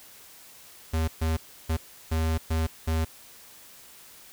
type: tone bursts at uneven times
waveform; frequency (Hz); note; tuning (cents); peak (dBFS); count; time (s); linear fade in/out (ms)
square; 80.3; E2; -45; -24; 6; 0.93-1.08 / 1.21-1.37 / 1.69-1.77 / 2.11-2.38 / 2.5-2.67 / 2.87-3.05; 10
effects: white hiss -50 dBFS RMS until 4.32 s